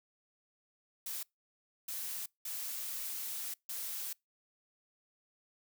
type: noise bursts at uneven times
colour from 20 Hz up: blue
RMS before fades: -40 dBFS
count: 4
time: 1.06-1.23 / 1.88-2.26 / 2.45-3.54 / 3.69-4.13 s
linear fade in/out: 5 ms
effects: noise-tail reverb RT60 0.2 s tail -26 dB re dry